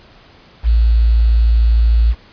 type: tone with quantisation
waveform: sine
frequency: 56.7 Hz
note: A#1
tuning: 47 cents flat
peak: -8 dBFS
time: 0.63-2.15 s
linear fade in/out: 50 ms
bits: 6
effects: pink hiss -45 dBFS RMS until 2.32 s + resampled to 11025 Hz